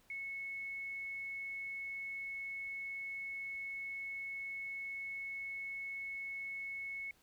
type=tone; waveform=sine; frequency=2199 Hz; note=C#7; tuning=14 cents flat; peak=-40 dBFS; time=0.1-7.11 s; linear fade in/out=2 ms; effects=pink hiss -69 dBFS RMS until 7.22 s